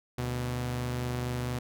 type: tone pair together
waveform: sawtooth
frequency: 73.88 / 123.47 Hz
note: D2 / B2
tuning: +11 / 0 cents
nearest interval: major sixth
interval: 889 cents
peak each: -35 / -27 dBFS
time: 0.18-1.59 s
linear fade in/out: 5 ms
effects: none